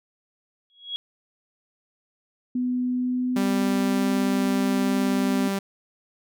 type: tone with exponential growth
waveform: sine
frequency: 3321 Hz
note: G#7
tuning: 1 cent flat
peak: -24 dBFS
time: 0.7-0.96 s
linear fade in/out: 0 ms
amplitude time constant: 55 ms
type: tone with pitch glide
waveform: sine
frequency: 249.5 to 255.2 Hz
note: B3 to C4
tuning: +18 to -43 cents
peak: -22 dBFS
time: 2.55-5.48 s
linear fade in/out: 5 ms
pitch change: +39 cents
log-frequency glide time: 2.87-4.03 s
type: tone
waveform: sawtooth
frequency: 196.4 Hz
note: G3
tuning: 4 cents sharp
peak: -20 dBFS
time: 3.36-5.59 s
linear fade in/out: 5 ms
effects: none